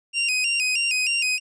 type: tone with vibrato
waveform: sawtooth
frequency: 2637 Hz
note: E7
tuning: in tune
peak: -17 dBFS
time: 0.13-1.4 s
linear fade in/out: 50 ms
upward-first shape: square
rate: 3.2 Hz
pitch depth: 87 cents each way
effects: resampled to 22050 Hz